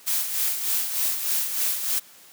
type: noise with tremolo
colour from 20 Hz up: blue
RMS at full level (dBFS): -23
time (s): 0.06-2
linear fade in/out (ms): 20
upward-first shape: sine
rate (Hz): 3.3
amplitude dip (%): 55
effects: white hiss -50 dBFS RMS until 2.32 s + high-pass 150 Hz 12 dB/octave